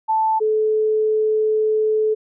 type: tone pair in turn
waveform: sine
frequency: 880 / 432.7 Hz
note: A5 / A4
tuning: 0 / -29 cents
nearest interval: octave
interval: 1229 cents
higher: first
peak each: -15 dBFS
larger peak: neither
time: 0.08-0.4 / 0.4-2.15 s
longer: second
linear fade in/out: 20 ms
effects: none